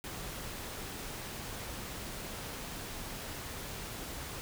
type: noise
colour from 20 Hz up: pink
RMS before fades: -42 dBFS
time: 0.04-4.41 s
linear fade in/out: 0 ms
effects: none